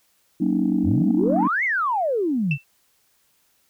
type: chord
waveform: sine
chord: D# minor seventh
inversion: first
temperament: just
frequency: 186.68 / 233.3 / 280 / 311.1 Hz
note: F#3 / A#3 / C#4 / D#4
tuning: +16 / +2 / +18 / 0 cents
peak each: -23 dBFS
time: 0.4-1.48 s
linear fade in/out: 10 ms
type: exponential two-way sweep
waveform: sine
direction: up then down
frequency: 74.6 to 2228 to 129.8 Hz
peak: -19 dBFS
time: 0.83-2.58 s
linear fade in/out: 50 ms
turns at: 1.64 s
type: tone with exponential decay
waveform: sine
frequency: 2669 Hz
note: E7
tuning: 21 cents sharp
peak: -19 dBFS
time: 2.51-2.64 s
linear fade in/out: 2 ms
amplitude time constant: 27 ms
effects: tanh soft clip ceiling -9 dBFS + white hiss -64 dBFS RMS until 3.69 s